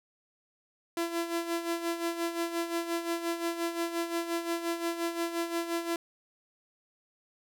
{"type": "tone with tremolo", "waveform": "sawtooth", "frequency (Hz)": 337.5, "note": "E4", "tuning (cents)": 41, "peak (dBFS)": -24, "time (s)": [0.97, 5.96], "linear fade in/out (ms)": 2, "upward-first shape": "sine", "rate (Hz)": 5.7, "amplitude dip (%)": 65, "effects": []}